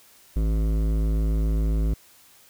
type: tone with hard clipping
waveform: sine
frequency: 53.7 Hz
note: A1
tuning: 41 cents flat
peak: -22 dBFS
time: 0.36-1.94 s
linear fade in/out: 5 ms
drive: 14 dB
effects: white hiss -54 dBFS RMS until 2.49 s